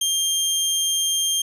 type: tone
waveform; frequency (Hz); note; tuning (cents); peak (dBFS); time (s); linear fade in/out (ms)
20% pulse; 3192; G7; +31; -14; 0.01-1.42; 5
effects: resampled to 32000 Hz